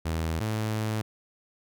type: tone pair in turn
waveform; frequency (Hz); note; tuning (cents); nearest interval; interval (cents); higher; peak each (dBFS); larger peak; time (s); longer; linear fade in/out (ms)
sawtooth; 81 / 108.78; E2 / A2; -30 / -19; perfect fourth; 511; second; -23; neither; 0.05-0.4 / 0.4-1.02; second; 10
effects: none